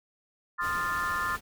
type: chord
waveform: sine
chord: F dominant seventh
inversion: second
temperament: equal with one note detuned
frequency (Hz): 1046.5 / 1227.4 / 1396.9 / 1760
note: C6 / Eb6 / F6 / A6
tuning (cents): 0 / -24 / 0 / 0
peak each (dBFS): -33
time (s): 0.58-1.37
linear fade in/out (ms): 20
type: noise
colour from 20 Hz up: pink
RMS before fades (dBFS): -41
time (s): 0.6-1.41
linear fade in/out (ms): 50
effects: none